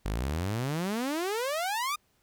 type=exponential sweep; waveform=sawtooth; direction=up; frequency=47.4 to 1244.5 Hz; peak=-25 dBFS; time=0.05-1.96 s; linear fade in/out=10 ms; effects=pink hiss -70 dBFS RMS until 2.22 s